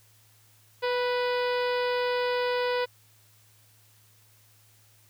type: harmonic tone with a mistuned harmonic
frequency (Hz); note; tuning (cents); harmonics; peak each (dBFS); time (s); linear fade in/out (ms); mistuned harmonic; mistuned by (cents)
493.9; B4; 0; 1 / 2 / 3 / 4 / 5 / 6 / 7 / 8 / 9 / 10; -26 / -32 / -36 / -38 / -40 / -42 / -43 / -44 / -45 / -46; 0.82-2.86; 20; 2; -16
effects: added 107 Hz sine -61 dBFS peak until 5.09 s + white hiss -61 dBFS RMS until 5.09 s